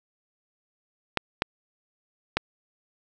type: clicks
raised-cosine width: 0.3 ms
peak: -6 dBFS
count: 3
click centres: 1.173 / 1.421 / 2.37 s
effects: none